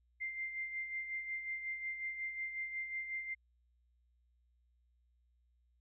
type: tone with tremolo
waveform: sine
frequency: 2093 Hz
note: C7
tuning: in tune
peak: -36 dBFS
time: 0.2-3.35 s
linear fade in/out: 20 ms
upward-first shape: sine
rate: 5.5 Hz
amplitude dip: 55%
effects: added 60 Hz sine -70 dBFS peak until 5.8 s